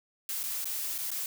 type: noise with dropouts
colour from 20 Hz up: blue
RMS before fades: -34 dBFS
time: 0.29-1.26 s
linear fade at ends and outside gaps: 1 ms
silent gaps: 0.432-0.437 / 0.644-0.655 / 0.98-0.986 / 1.105-1.115 s
effects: none